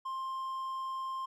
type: tone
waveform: triangle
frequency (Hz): 1055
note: C6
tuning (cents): +14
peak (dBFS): -33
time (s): 0.05-1.26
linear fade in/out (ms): 10
effects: none